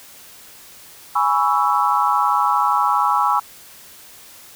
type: chord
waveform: sine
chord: C# minor seventh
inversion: second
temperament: equal with one note detuned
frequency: 830.6 / 987.8 / 1120.3 / 1318.5 Hz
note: G#5 / B5 / C#6 / E6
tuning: 0 / 0 / +18 / 0 cents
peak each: -20 dBFS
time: 1.15-3.4 s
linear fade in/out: 10 ms
effects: white hiss -43 dBFS RMS until 4.55 s